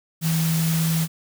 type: tone in noise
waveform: sine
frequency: 162.2 Hz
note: E3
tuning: 28 cents flat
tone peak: -19 dBFS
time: 0.21-1.08 s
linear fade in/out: 50 ms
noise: white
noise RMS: -29 dBFS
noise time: 0.21-1.08 s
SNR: +7 dB
effects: none